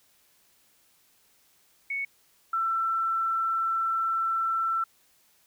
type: tone pair in turn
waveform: sine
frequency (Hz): 2217 / 1339.1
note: C#7 / E6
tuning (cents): 0 / +27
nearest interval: major sixth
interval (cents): 873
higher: first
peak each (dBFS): -28 / -24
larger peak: second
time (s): 1.9-2.05 / 2.53-4.84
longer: second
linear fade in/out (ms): 5
effects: white hiss -64 dBFS RMS until 5.46 s